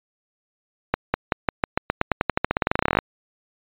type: accelerating click train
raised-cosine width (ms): 0.5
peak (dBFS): -3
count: 28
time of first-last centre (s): 0.94-2.988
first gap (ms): 200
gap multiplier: 0.91
effects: resampled to 8000 Hz